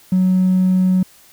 triangle tone, 185.2 Hz, F#3, 2 cents sharp, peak -8 dBFS, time 0.12-1.03 s, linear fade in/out 5 ms, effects tanh soft clip ceiling -8 dBFS + white hiss -48 dBFS RMS until 1.32 s

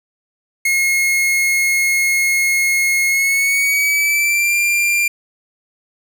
45% pulse tone with pitch glide, 2160 to 2383 Hz, C#7 to D7, -45 to +25 cents, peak -13 dBFS, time 0.65-5.08 s, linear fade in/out 5 ms, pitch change +170 cents, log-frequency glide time 3.08-4.56 s, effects none

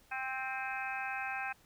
harmonic tone with a mistuned harmonic, 262.6 Hz, C4, 6 cents sharp, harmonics 3 / 4 / 5 / 6 / 7 / 8 / 9 / 10, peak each -40 / -48 / -47 / -40 / -49 / -50 / -48 / -42 dBFS, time 0.11-1.53 s, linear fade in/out 10 ms, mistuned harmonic 10, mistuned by -49 cents, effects pink hiss -65 dBFS RMS until 1.65 s

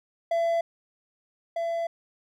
triangle tone pair in turn, 672 / 672 Hz, E5 / E5, +33 / +33 cents, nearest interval unison, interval 0 cents, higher neither, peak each -20 / -24 dBFS, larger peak first, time 0.31-0.61 / 1.56-1.87 s, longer second, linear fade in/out 5 ms, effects none

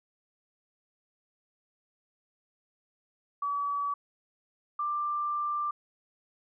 sine tone pair in turn, 1143 / 1183.3 Hz, D6 / D6, -47 / +13 cents, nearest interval minor second, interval 60 cents, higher second, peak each -28 dBFS, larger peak neither, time 3.42-3.94 / 4.79-5.71 s, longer second, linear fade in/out 5 ms, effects none

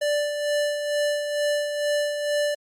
square tone with tremolo, 587.3 Hz, D5, in tune, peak -21 dBFS, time 0.01-2.55 s, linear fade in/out 10 ms, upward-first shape sine, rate 2.2 Hz, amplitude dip 50%, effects low-pass 11000 Hz 12 dB/octave + Opus 48 kbps

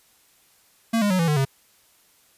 square tone with pitch steps, 227.7 / 205.2 / 184.95 / 166.69 / 150.23 / 135.39 Hz, A#3 / G#3 / F#3 / E3 / D3 / C#3, -40 / -21 / 0 / +20 / +40 / -40 cents, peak -19 dBFS, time 0.93-1.452 s, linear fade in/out 10 ms, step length 87 ms, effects white hiss -59 dBFS RMS until 2.37 s + resampled to 32000 Hz

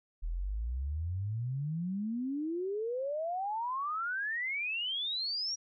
sine exponential sweep, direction up, 38.52 to 5750 Hz, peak -32 dBFS, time 0.22-5.56 s, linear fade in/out 20 ms, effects none

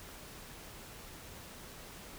silence, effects pink hiss -50 dBFS RMS until 2.18 s

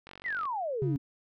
click train, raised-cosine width 0.3 ms, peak -30 dBFS, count 19, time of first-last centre 0.07-0.455 s, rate 46.8 Hz
sine exponential sweep, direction down, 2104 to 259.7 Hz, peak -30 dBFS, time 0.24-0.98 s, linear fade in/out 20 ms
triangle tone, 138.9 Hz, C#3, 4 cents sharp, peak -26 dBFS, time 0.82-0.96 s, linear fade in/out 0 ms
effects none

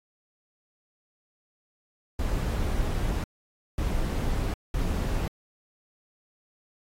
brown noise bursts at uneven times, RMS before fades -27 dBFS, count 3, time 2.19-3.24 / 3.78-4.54 / 4.74-5.28 s, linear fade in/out 2 ms, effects AAC 48 kbps

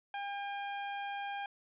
sawtooth tone, 804 Hz, G5, 44 cents sharp, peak -33 dBFS, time 0.14-1.46 s, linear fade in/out 2 ms, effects resampled to 8000 Hz + 12-bit

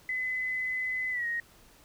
sine tone with pitch glide, 2021 to 1874.8 Hz, B6 to A#6, +39 to +9 cents, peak -29 dBFS, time 0.09-1.4 s, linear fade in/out 2 ms, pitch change -130 cents, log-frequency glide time 1.11-1.26 s, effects pink hiss -58 dBFS RMS until 1.84 s

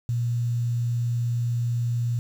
sine tone with quantisation, 119.3 Hz, A#2, 41 cents sharp, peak -22 dBFS, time 0.09-2.19 s, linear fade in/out 0 ms, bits 8, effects none

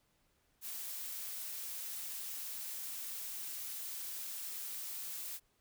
blue noise, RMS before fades -43 dBFS, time 0.61-5.4 s, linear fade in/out 50 ms, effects pink hiss -75 dBFS RMS until 5.6 s

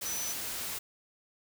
sine tone in noise, 5980 Hz, F#8, 17 cents sharp, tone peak -35 dBFS, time 0.05-0.33 s, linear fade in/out 10 ms, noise white, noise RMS -37 dBFS, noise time 0.01-0.79 s, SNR -1 dB, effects none

